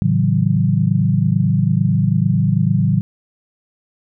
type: tone cluster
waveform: sine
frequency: 110.5 / 139.5 / 161.8 / 188.5 Hz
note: A2 / C#3 / E3 / F#3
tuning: +8 / +11 / -32 / +32 cents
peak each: -18 dBFS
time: 0.02-3.01 s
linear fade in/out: 0 ms
effects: none